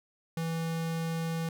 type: tone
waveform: square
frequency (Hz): 164.3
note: E3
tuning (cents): -5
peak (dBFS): -31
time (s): 0.37-1.49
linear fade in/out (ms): 2
effects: none